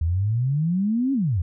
sine exponential two-way sweep, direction up then down, 77.78 to 280.5 to 77.78 Hz, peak -19 dBFS, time 0.01-1.42 s, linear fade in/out 5 ms, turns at 1.13 s, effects none

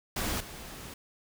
pink noise with level steps, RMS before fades -32 / -44 dBFS, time 0.16-0.94 s, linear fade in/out 5 ms, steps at 0.4 s, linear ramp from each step 5 ms, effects none

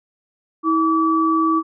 sine tone pair together, 322.7 / 1150 Hz, E4 / D6, -37 / -37 cents, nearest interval octave + minor seventh, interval 2200 cents, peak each -17 dBFS, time 0.63-1.63 s, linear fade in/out 50 ms, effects none

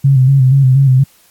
sine tone with vibrato, 133.4 Hz, C3, 34 cents sharp, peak -5 dBFS, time 0.04-1.04 s, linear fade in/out 10 ms, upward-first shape square, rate 4.2 Hz, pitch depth 54 cents each way, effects white hiss -49 dBFS RMS until 1.3 s + AAC 64 kbps

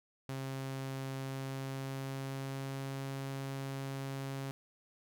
sawtooth tone with pitch glide, 134.2 to 136.07 Hz, C3 to C#3, +44 to -32 cents, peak -34 dBFS, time 0.29-4.51 s, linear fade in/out 0 ms, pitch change +24 cents, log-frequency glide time 1.2-3.06 s, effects none

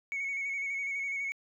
sine tone with vibrato, 2217 Hz, C#7, in tune, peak -30 dBFS, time 0.12-1.32 s, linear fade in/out 0 ms, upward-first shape square, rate 12 Hz, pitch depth 24 cents each way, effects tanh soft clip ceiling -29 dBFS + 12-bit

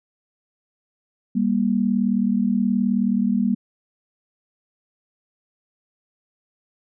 sine tone pair together, 198.5 / 237.4 Hz, G3 / A#3, +22 / +32 cents, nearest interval minor third, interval 310 cents, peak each -20 dBFS, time 1.35-3.55 s, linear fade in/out 10 ms, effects none

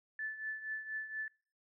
sine tone with tremolo, 1747 Hz, A6, 13 cents flat, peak -35 dBFS, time 0.19-1.28 s, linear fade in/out 2 ms, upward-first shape triangle, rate 4.2 Hz, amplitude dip 75%, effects noise-tail reverb RT60 0.4 s tail -23 dB re dry

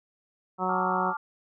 harmonic tone, 185 Hz, F#3, in tune, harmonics 1 / 2 / 3 / 4 / 5 / 6 / 7, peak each -33 / -34 / -36 / -31 / -31 / -34 / -32 dBFS, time 0.58-1.14 s, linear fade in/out 50 ms
sine chord, D minor, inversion second, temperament equal, 880 / 1174.7 / 1396.9 Hz, A5 / D6 / F6, 0 / 0 / 0 cents, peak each -33 / -33 / -35 dBFS, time 0.69-1.17 s, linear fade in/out 5 ms
effects none

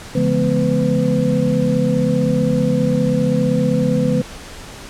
sine tone cluster, 143.7 / 173.4 / 214.1 / 249.4 / 503 Hz, D3 / F3 / A3 / B3 / B4, -37 / -12 / -47 / +17 / +32 cents, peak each -20 dBFS, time 0.15-4.22 s, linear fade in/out 5 ms, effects pink hiss -35 dBFS RMS until 4.89 s + low-pass 9000 Hz 12 dB/octave

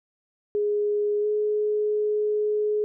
sine tone with pitch glide, 415.3 to 421.8 Hz, G#4 to G#4, 0 to +27 cents, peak -21 dBFS, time 0.55-2.84 s, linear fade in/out 0 ms, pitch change +27 cents, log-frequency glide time 1.21-1.26 s, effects none

